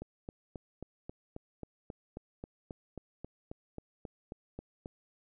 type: click train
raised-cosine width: 2 ms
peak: -28 dBFS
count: 19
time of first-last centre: 0.02-4.859 s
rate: 3.72 Hz
effects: none